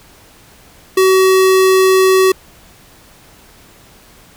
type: tone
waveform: square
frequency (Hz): 377.9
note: F#4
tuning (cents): +37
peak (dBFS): -8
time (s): 0.97-2.32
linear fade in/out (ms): 5
effects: pink hiss -44 dBFS RMS until 4.36 s